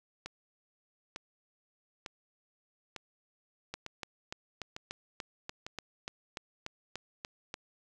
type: two click trains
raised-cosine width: 0.2 ms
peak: -23 / -21 dBFS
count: 7 / 14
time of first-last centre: 0.26-5.665 / 3.74-7.541 s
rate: 1.11 / 3.42 Hz
effects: none